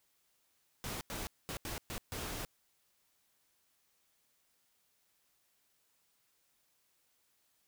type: noise bursts at uneven times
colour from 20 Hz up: pink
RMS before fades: -41 dBFS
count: 6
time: 0.84-1.01 / 1.1-1.27 / 1.49-1.57 / 1.65-1.78 / 1.9-1.98 / 2.12-2.45 s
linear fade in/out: 0 ms
effects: white hiss -75 dBFS RMS until 7.67 s